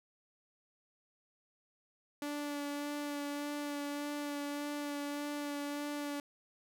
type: tone with vibrato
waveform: sawtooth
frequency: 289.9 Hz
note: D4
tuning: 22 cents flat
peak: -33 dBFS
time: 2.22-6.2 s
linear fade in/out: 2 ms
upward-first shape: sine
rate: 1.7 Hz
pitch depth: 15 cents each way
effects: none